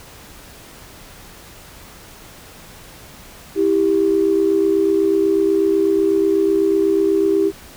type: tone pair together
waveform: sine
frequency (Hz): 326.5 / 394.6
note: E4 / G4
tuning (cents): -17 / +11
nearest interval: minor third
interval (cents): 328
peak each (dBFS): -17 / -14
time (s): 3.55-7.52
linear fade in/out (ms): 50
effects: tanh soft clip ceiling -5 dBFS + pink hiss -41 dBFS RMS until 7.76 s